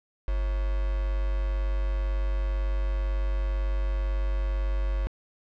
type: tone with quantisation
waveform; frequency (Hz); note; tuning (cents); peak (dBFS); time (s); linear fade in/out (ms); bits
sine; 49; G1; 0; -24; 0.28-5.07; 0; 6
effects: low-pass 3000 Hz 12 dB/octave